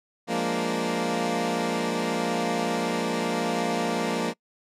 15% pulse chord, Bb dominant seventh, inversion second, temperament equal, 174.61 / 207.7 / 233.1 / 293.7 Hz, F3 / Ab3 / Bb3 / D4, 0 / 0 / 0 / 0 cents, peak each -24 / -26 / -21 / -27 dBFS, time 0.27-4.34 s, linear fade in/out 50 ms, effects noise-tail reverb RT60 0.1 s tail -25 dB re dry + low-pass 9000 Hz 12 dB/octave

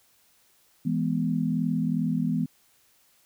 sine chord, E major, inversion none, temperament equal, 164.81 / 207.7 / 246.9 Hz, E3 / G#3 / B3, 0 / 0 / 0 cents, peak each -27 / -29 / -27 dBFS, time 0.85-2.46 s, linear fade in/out 10 ms, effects white hiss -63 dBFS RMS until 3.25 s

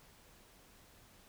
silence, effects pink hiss -62 dBFS RMS until 1.28 s

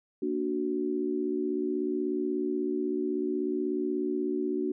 sine chord, Bb augmented, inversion none, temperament equal, 233.1 / 293.7 / 370 Hz, Bb3 / D4 / F#4, 0 / 0 / 0 cents, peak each -35 / -31 / -30 dBFS, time 0.22-4.72 s, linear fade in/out 5 ms, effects none

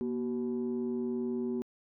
sine tone pair together, 239.7 / 378 Hz, A#3 / F#4, +48 / +37 cents, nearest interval minor sixth, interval 789 cents, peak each -31 / -33 dBFS, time 0.01-1.62 s, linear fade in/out 0 ms, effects tanh soft clip ceiling -26 dBFS

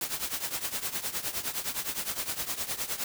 white noise with tremolo, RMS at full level -30 dBFS, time 0.01-3.04 s, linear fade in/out 2 ms, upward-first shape triangle, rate 9.7 Hz, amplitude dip 85%, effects none

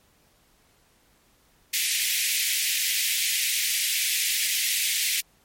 pink high-pass noise, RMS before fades -25 dBFS, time 1.73-5.21 s, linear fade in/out 10 ms, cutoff 2000 Hz, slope 48 dB/octave, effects pink hiss -62 dBFS RMS until 5.44 s + MP3 64 kbps

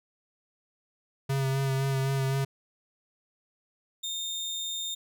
square tone with vibrato, 135.2 Hz, C#3, 43 cents flat, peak -26 dBFS, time 1.29-2.45 s, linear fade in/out 10 ms, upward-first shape sine, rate 3.9 Hz, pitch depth 22 cents each way
30% pulse tone, 3642 Hz, A#7, 41 cents flat, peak -29 dBFS, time 4.03-4.95 s, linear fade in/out 10 ms
effects none

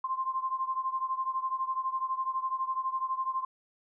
sine beating tone pair, 1046.5 / 1058.5 Hz, C6 / C6, 0 / +20 cents, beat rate 12 Hz, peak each -31 / -34 dBFS, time 0.04-3.45 s, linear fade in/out 5 ms, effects none

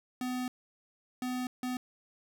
square tone bursts at uneven times, 251.5 Hz, B3, 32 cents sharp, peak -33 dBFS, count 3, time 0.21-0.48 / 1.22-1.47 / 1.63-1.77 s, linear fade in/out 2 ms, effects none

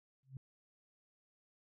sine tone with exponential growth, 133.1 Hz, C3, 30 cents sharp, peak -40 dBFS, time 0.23-0.37 s, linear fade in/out 2 ms, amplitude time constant 30 ms, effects none

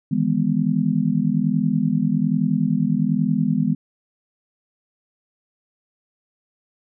sine chord, E major seventh, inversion third, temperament just, 154.51 / 164.81 / 206 / 247.2 Hz, D#3 / E3 / G#3 / B3, -12 / 0 / -14 / +2 cents, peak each -25 / -23 / -21 / -22 dBFS, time 0.11-3.75 s, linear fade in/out 10 ms, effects none

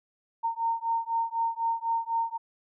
sine beating tone pair, 915 / 919 Hz, A#5 / A#5, -32 / -25 cents, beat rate 4 Hz, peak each -29 dBFS, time 0.43-2.38 s, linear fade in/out 20 ms, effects none

